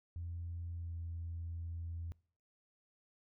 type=tone with pitch glide; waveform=sine; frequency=85.4 to 84.03 Hz; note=F2 to E2; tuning=-38 to +34 cents; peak=-39 dBFS; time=0.16-2.12 s; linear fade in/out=0 ms; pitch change=-28 cents; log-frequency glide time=0.75-0.95 s; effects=noise-tail reverb RT60 0.5 s tail -24 dB re dry + tanh soft clip ceiling -35 dBFS